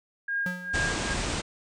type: tone with tremolo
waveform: sine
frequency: 1622 Hz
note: G#6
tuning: 41 cents flat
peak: -25 dBFS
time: 0.28-1.14 s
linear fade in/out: 5 ms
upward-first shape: sine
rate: 2.4 Hz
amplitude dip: 85%
type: tone with exponential decay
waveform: square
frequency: 180.3 Hz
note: F#3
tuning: 45 cents flat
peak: -30 dBFS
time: 0.46-0.97 s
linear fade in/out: 2 ms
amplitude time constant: 110 ms
type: low-pass noise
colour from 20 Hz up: pink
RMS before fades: -30 dBFS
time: 0.73-1.42 s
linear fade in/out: 20 ms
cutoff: 9000 Hz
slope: 96 dB/octave
effects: none